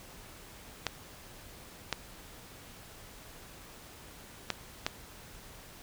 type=clicks; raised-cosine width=0.2 ms; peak=-12 dBFS; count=4; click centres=0.867 / 1.927 / 4.503 / 4.865 s; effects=pink hiss -51 dBFS RMS until 5.82 s